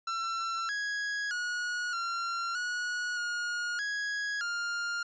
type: tone with pitch steps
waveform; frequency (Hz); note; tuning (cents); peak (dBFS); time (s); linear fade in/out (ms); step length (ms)
45% pulse; 1347 / 1661 / 1452 / 1374 / 1458 / 1434 / 1662 / 1404; E6 / G#6 / F#6 / F6 / F#6 / F6 / G#6 / F6; +37 / 0 / -33 / -29 / -26 / +45 / +1 / +9; -31; 0.07-5.03; 5; 620
effects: resampled to 16000 Hz